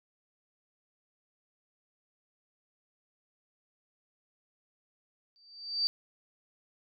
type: tone with exponential growth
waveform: sine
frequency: 4640 Hz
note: D8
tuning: 22 cents flat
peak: -23 dBFS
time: 5.36-5.87 s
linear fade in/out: 0 ms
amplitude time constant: 110 ms
effects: none